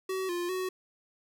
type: tone with pitch steps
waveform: square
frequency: 378.2 / 350 / 371.8 Hz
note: F#4 / F4 / F#4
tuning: +38 / +4 / +8 cents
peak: -31 dBFS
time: 0.09-0.69 s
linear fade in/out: 5 ms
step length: 200 ms
effects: 10-bit